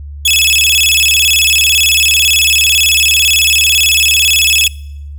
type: tone with vibrato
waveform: sawtooth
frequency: 2960 Hz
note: F#7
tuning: in tune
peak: -4 dBFS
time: 0.25-4.68 s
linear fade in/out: 5 ms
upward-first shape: square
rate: 18 Hz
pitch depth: 230 cents each way
effects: noise-tail reverb RT60 0.8 s tail -24 dB re dry + added 72 Hz sine -24 dBFS peak until 5.18 s